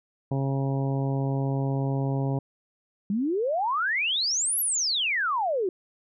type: harmonic tone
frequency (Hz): 136.3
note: C#3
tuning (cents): -29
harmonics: 1 / 2 / 3 / 4 / 5 / 6 / 7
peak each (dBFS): -25 / -31 / -35 / -37 / -39 / -41 / -42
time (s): 0.31-2.39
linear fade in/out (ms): 5
type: exponential two-way sweep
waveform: sine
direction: up then down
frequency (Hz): 190.5 to 11960 to 349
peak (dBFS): -23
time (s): 3.1-5.69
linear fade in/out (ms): 2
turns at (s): 4.6
effects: none